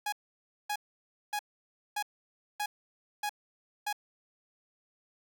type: tone bursts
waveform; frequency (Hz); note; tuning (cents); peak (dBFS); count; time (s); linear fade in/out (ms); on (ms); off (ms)
sawtooth; 831; G#5; +1; -27; 7; 0.06-3.928; 5; 64; 570
effects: none